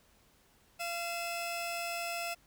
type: tone pair together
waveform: sawtooth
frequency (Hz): 687 / 2601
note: F5 / E7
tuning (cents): -29 / -24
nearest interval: octave + major seventh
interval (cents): 2305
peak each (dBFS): -33 / -36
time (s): 0.79-2.35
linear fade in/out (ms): 20
effects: pink hiss -66 dBFS RMS until 2.46 s